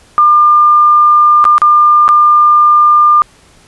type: tone with dropouts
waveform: sine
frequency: 1200 Hz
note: D6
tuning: 37 cents sharp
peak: -3 dBFS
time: 0.18-3.22 s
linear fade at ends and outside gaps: 0 ms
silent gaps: 1.442-1.452 / 1.581-1.618 / 2.08-2.089 s
effects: pink hiss -44 dBFS RMS until 3.67 s + resampled to 24000 Hz